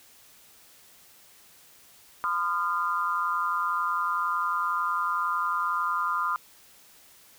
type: tone cluster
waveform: sine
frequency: 1018 / 1220 / 1391 Hz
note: C6 / D#6 / F6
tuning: -48 / -34 / -7 cents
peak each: -30 / -27 / -31 dBFS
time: 2.24-6.36 s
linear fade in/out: 0 ms
effects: white hiss -55 dBFS RMS until 7.38 s